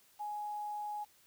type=tone with quantisation; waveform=sine; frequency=835 Hz; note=G#5; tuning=9 cents sharp; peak=-37 dBFS; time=0.19-1.05 s; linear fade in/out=20 ms; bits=10; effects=white hiss -66 dBFS RMS until 1.26 s